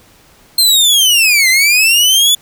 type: linear two-way sweep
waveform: sawtooth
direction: down then up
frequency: 4203 to 2021 to 3480 Hz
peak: -4 dBFS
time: 0.58-2.35 s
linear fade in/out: 5 ms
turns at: 1.49 s
effects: pink hiss -46 dBFS RMS until 2.41 s